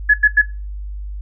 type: tone bursts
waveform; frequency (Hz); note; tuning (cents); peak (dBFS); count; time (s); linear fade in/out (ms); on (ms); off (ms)
sine; 1700; G#6; +40; -6; 3; 0.09-0.418; 10; 50; 89
effects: noise-tail reverb RT60 0.3 s tail -21 dB re dry + added 50 Hz sine -25 dBFS peak until 1.21 s